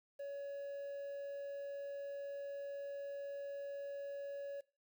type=tone with quantisation; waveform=triangle; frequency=562 Hz; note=C#5; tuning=24 cents sharp; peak=-40 dBFS; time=0.19-4.61 s; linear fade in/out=10 ms; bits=11; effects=noise-tail reverb RT60 0.3 s tail -20 dB re dry